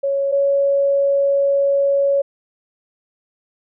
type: tone pair in turn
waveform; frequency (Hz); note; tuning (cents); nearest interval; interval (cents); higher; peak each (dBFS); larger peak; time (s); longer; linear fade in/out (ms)
sine; 554 / 557.9; C#5 / C#5; -1 / +11; unison; 12; second; -16 / -13; second; 0.03-0.32 / 0.32-2.22; second; 10
effects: none